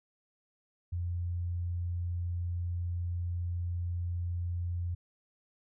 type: tone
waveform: sine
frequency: 87.31 Hz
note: F2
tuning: in tune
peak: -31 dBFS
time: 0.92-4.95 s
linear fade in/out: 10 ms
effects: none